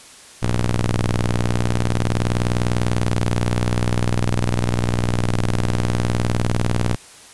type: ring-modulated tone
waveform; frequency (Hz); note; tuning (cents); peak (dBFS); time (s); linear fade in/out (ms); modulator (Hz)
sawtooth; 60.3; B1; -41; -10; 0.42-6.96; 10; 50.4
effects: white hiss -43 dBFS RMS until 7.33 s + resampled to 24000 Hz